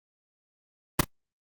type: noise with echo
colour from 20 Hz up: pink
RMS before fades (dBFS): -18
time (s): 0.99-1.01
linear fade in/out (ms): 5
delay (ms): 34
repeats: 1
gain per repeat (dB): -14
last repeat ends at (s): 1.044
effects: noise-tail reverb RT60 0.1 s tail -21 dB re dry + Opus 32 kbps